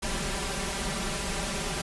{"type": "noise with comb filter", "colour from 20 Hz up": "pink", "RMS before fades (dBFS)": -31, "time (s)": [0.02, 1.82], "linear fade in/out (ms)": 10, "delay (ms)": 5.1, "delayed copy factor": 1, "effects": ["resampled to 24000 Hz"]}